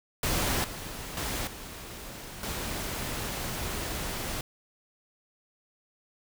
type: noise with level steps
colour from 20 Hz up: pink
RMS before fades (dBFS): -28 / -39 / -32 / -42 / -34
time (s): 0.23-4.41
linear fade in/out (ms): 2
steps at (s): 0.64 / 1.17 / 1.47 / 2.43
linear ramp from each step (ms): 2
effects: none